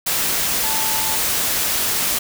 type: tone in noise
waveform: sine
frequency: 880 Hz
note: A5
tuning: in tune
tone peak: -27 dBFS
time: 0.63-1.16 s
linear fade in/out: 10 ms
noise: white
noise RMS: -20 dBFS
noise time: 0.06-2.19 s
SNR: -10 dB
effects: none